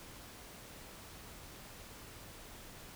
silence, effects pink hiss -52 dBFS RMS until 2.95 s

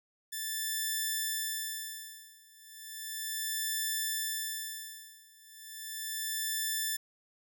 5% pulse tone with tremolo, 1760 Hz, A6, in tune, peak -20 dBFS, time 0.32-6.97 s, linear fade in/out 10 ms, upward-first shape sine, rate 0.35 Hz, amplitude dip 95%, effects none

